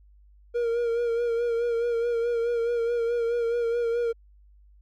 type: tone with vibrato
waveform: triangle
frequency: 469.4 Hz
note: A#4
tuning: 12 cents sharp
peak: -21 dBFS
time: 0.54-4.13 s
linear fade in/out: 20 ms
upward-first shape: sine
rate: 4.7 Hz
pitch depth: 37 cents each way
effects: added 50 Hz sine -52 dBFS peak until 4.81 s